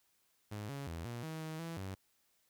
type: tone with pitch steps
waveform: sawtooth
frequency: 104.9 / 139.7 / 82.9 / 119 / 159.2 / 158.1 / 165.8 / 95.7 Hz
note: G#2 / C#3 / E2 / A#2 / D#3 / D#3 / E3 / G2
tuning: +18 / +14 / +10 / +36 / +40 / +28 / +10 / -41 cents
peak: -37 dBFS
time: 0.51-1.95 s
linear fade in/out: 10 ms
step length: 180 ms
effects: white hiss -75 dBFS RMS until 2.49 s